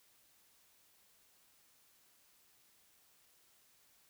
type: silence
effects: white hiss -69 dBFS RMS until 4.09 s